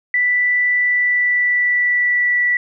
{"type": "tone with pitch glide", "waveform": "sine", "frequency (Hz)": [1975.5, 1957.3], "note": ["B6", "B6"], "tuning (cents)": [0, -16], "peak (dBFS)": -13, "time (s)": [0.14, 2.57], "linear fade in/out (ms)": 2, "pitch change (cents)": -16, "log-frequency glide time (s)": [0.73, 2.43], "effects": []}